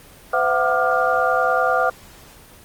sine tone cluster, 508 / 674 / 744 / 1191 / 1411 Hz, B4 / E5 / F#5 / D6 / F6, +49 / +38 / +9 / +24 / +17 cents, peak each -22 dBFS, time 0.33-1.9 s, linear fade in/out 5 ms, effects pink hiss -45 dBFS RMS until 2.64 s + Opus 24 kbps

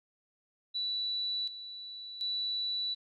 sine tone with tremolo, 3951 Hz, B7, in tune, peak -31 dBFS, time 0.74-2.95 s, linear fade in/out 20 ms, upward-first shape square, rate 0.68 Hz, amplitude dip 70%, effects none

